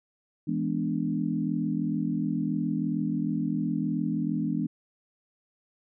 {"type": "chord", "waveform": "sine", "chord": "E dominant seventh", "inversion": "none", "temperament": "equal", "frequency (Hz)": [164.81, 207.7, 246.9, 293.7], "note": ["E3", "G#3", "B3", "D4"], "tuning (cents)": [0, 0, 0, 0], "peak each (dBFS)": -31, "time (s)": [0.47, 4.67], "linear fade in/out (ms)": 10, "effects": []}